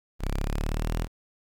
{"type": "exponential sweep", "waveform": "sawtooth", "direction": "up", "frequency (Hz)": [32.45, 42], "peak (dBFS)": -22, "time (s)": [0.19, 1.08], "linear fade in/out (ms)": 50, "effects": ["10-bit"]}